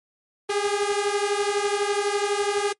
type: beating tone pair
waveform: sawtooth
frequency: 402.1 / 414.1 Hz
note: G4 / G#4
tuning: +44 / -5 cents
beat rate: 12 Hz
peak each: -21 dBFS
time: 0.49-2.73 s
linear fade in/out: 10 ms
effects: noise-tail reverb RT60 0.1 s tail -23 dB re dry + MP3 48 kbps